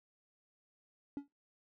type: tone with exponential decay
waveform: triangle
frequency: 283.1 Hz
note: C#4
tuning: 37 cents sharp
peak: -31 dBFS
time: 1.17-1.28 s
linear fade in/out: 1 ms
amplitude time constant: 22 ms
effects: noise-tail reverb RT60 0.2 s tail -22 dB re dry + tanh soft clip ceiling -30 dBFS

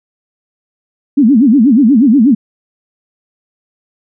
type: tone with vibrato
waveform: sine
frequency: 250 Hz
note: B3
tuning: 21 cents sharp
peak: -4 dBFS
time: 1.17-2.35 s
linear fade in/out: 10 ms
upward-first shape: sine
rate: 8.3 Hz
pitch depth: 290 cents each way
effects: none

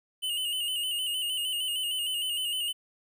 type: tone with vibrato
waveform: square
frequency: 2938 Hz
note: F#7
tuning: 13 cents flat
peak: -29 dBFS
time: 0.22-2.73 s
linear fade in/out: 20 ms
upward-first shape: square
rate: 6.5 Hz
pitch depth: 52 cents each way
effects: 11-bit

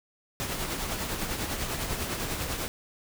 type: noise with tremolo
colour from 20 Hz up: pink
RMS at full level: -30 dBFS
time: 0.4-2.68 s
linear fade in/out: 0 ms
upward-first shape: triangle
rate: 10 Hz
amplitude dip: 50%
effects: none

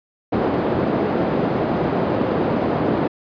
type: band-pass noise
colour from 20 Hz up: white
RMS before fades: -20 dBFS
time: 0.32-3.08 s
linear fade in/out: 10 ms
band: 140 to 490 Hz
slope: 12 dB/octave
effects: resampled to 11025 Hz

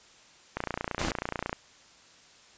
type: click train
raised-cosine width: 0.5 ms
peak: -15 dBFS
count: 29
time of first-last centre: 0.57-1.529 s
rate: 29.2 Hz
type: noise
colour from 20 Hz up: pink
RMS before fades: -32 dBFS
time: 0.99-1.11 s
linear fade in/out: 0 ms
effects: white hiss -56 dBFS RMS until 2.57 s + resampled to 16000 Hz

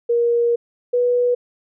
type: tone pair in turn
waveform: sine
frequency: 472.4 / 489.1 Hz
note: A#4 / B4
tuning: +23 / -17 cents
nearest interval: minor second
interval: 60 cents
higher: second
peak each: -14 dBFS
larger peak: neither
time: 0.09-0.56 / 0.93-1.35 s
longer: first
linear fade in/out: 10 ms
effects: none

